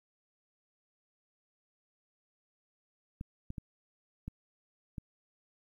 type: clicks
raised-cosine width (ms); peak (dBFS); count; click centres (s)
5; -27; 5; 3.211 / 3.504 / 3.582 / 4.28 / 4.982
effects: 11-bit